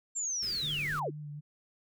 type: linear sweep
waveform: sine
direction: down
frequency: 7459 to 225.1 Hz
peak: -31 dBFS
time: 0.15-1.11 s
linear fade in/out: 20 ms
type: band-stop noise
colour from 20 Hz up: pink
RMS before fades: -46 dBFS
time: 0.42-1 s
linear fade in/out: 10 ms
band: 500 to 1300 Hz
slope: 48 dB/octave
type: tone with vibrato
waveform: sine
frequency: 148.4 Hz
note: D3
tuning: 18 cents sharp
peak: -39 dBFS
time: 0.62-1.41 s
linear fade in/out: 20 ms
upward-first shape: sine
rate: 4 Hz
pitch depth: 25 cents each way
effects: none